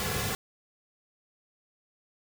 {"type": "noise with comb filter", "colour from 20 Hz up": "pink", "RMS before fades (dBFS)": -31, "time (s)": [0, 0.35], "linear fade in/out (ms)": 0, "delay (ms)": 3.2, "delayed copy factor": -0.8, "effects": []}